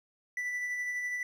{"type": "tone with tremolo", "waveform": "triangle", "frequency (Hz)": 1975.5, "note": "B6", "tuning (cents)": 0, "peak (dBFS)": -29, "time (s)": [0.37, 1.23], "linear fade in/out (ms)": 2, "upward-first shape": "sine", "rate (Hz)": 12, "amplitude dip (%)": 30, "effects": []}